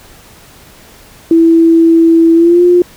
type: tone with pitch glide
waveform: sine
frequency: 330 to 353.7 Hz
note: E4 to F4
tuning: +2 to +22 cents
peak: -3 dBFS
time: 1.31-2.82 s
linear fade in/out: 2 ms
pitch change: +120 cents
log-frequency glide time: 2.34-2.63 s
effects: pink hiss -39 dBFS RMS until 2.96 s